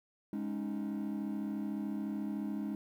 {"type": "chord", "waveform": "triangle", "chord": "Ab suspended fourth", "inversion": "none", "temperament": "equal", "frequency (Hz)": [207.7, 277.2, 311.1], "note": ["Ab3", "Db4", "Eb4"], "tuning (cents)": [0, 0, 0], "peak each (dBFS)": [-34, -38, -38], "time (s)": [0.33, 2.75], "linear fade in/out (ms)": 2, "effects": ["tanh soft clip ceiling -28 dBFS", "11-bit"]}